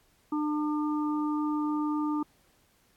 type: harmonic tone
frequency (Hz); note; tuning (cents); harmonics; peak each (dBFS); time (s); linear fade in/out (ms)
300.6; D4; +40; 1 / 3 / 4; -27 / -37 / -37; 0.32-2.23; 5
effects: pink hiss -66 dBFS RMS until 2.96 s + AAC 64 kbps